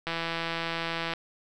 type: click train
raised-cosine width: 0.3 ms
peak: -15 dBFS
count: 178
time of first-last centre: 0.07-1.136 s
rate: 166 Hz
effects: none